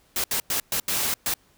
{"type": "noise bursts at uneven times", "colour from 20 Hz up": "white", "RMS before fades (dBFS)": -25, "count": 6, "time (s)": [[0.16, 0.24], [0.31, 0.4], [0.5, 0.6], [0.72, 0.8], [0.88, 1.14], [1.26, 1.34]], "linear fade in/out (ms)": 2, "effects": ["pink hiss -61 dBFS RMS until 1.57 s"]}